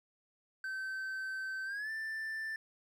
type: tone with pitch glide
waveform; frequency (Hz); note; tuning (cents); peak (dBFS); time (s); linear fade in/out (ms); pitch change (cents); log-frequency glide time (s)
triangle; 1543 to 1772.4; G6 to A6; -28 to +12; -35; 0.64-2.56; 2; +240; 1.65-1.9
effects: none